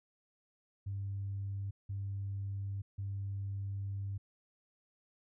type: tone bursts at uneven times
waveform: sine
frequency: 98.9 Hz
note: G2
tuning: 16 cents sharp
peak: -35 dBFS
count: 3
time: 0.86-1.71 / 1.89-2.82 / 2.98-4.18 s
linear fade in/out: 10 ms
effects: tanh soft clip ceiling -31 dBFS